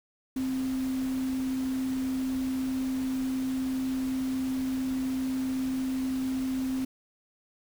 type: tone in noise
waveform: sine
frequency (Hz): 261.3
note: C4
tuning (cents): -2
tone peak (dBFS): -27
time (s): 0.36-6.85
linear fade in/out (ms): 5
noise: pink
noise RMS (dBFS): -44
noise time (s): 0.36-6.85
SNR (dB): +14
effects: none